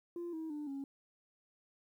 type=tone with pitch steps; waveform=sine; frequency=345.1 / 320.1 / 297 / 275.5 Hz; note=F4 / D#4 / D4 / C#4; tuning=-21 / +49 / +20 / -11 cents; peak=-37 dBFS; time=0.16-0.84 s; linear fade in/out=2 ms; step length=170 ms; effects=tanh soft clip ceiling -37 dBFS + 12-bit